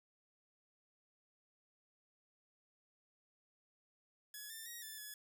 5% pulse tone with pitch steps, 1693 / 1786 / 1888 / 1752 / 1701 Hz, G#6 / A6 / A#6 / A6 / G#6, +33 / +25 / +22 / -8 / +41 cents, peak -37 dBFS, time 4.34-5.14 s, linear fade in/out 2 ms, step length 160 ms, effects none

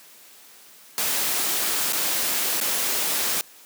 white noise with dropouts, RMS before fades -24 dBFS, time 0.98-3.41 s, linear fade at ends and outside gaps 0 ms, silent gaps 1.924-1.932 / 2.602-2.612 s, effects white hiss -49 dBFS RMS until 3.65 s + high-pass 200 Hz 12 dB/octave

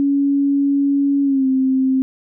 sine tone with pitch glide, 280.3 to 263 Hz, C#4 to C4, +19 to +9 cents, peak -13 dBFS, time 0-2.02 s, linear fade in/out 0 ms, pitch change -110 cents, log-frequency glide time 1.23-1.47 s, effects none

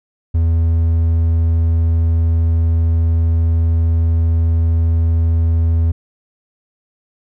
triangle tone, 82.41 Hz, E2, in tune, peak -9 dBFS, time 0.34-5.92 s, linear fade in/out 10 ms, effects none

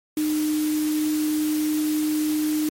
sine tone in noise, 305.4 Hz, D#4, 32 cents flat, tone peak -20 dBFS, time 0.17-2.69 s, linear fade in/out 2 ms, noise white, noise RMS -34 dBFS, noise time 0.17-2.69 s, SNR +11 dB, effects MP3 64 kbps

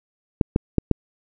clicks, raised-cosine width 3 ms, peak -3 dBFS, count 4, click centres 0.412 / 0.561 / 0.783 / 0.913 s, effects none

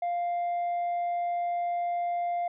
sine tone, 698.5 Hz, F5, in tune, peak -24 dBFS, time 0.02-2.48 s, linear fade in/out 5 ms, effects tanh soft clip ceiling -26 dBFS

